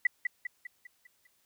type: tone with echo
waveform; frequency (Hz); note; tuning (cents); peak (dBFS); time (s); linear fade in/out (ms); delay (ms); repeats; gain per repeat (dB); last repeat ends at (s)
sine; 1975.5; B6; 0; -20; 0.05-0.07; 5; 200; 6; -6; 1.27
effects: white hiss -71 dBFS RMS until 1.45 s